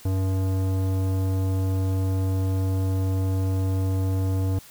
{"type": "tone with tanh clipping", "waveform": "sine", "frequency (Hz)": 94.9, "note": "F#2", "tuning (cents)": 44, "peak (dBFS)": -23, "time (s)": [0.05, 4.59], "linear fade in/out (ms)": 5, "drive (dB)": 16, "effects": ["white hiss -48 dBFS RMS until 4.7 s"]}